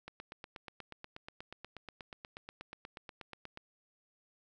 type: click train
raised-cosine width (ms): 0.3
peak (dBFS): -29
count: 30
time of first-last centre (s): 0.08-3.574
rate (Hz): 8.3
effects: none